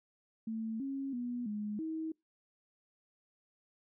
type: tone with pitch steps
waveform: sine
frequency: 222.8 / 272.6 / 243.4 / 209.3 / 319.1 Hz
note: A3 / C#4 / B3 / G#3 / D#4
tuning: +22 / -29 / -25 / +14 / +44 cents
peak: -35 dBFS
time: 0.47-2.12 s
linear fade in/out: 5 ms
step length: 330 ms
effects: noise-tail reverb RT60 0.2 s tail -26 dB re dry